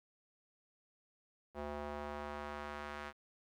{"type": "tone with band-pass filter sweep", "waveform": "square", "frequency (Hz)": 73.42, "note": "D2", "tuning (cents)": 0, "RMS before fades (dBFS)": -44, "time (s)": [1.54, 3.13], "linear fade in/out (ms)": 50, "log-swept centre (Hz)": [660, 1500], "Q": 1.1, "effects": ["12-bit"]}